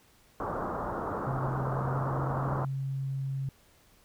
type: low-pass noise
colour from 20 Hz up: white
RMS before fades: -34 dBFS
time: 0.4-2.65 s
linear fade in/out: 2 ms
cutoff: 1300 Hz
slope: 48 dB/octave
type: tone with pitch glide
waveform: sine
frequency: 132.7 to 135.41 Hz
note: C3 to C#3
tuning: +25 to -40 cents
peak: -30 dBFS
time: 1.27-3.49 s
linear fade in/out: 2 ms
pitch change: +35 cents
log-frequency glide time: 1.61-2.74 s
effects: pink hiss -62 dBFS RMS until 4.04 s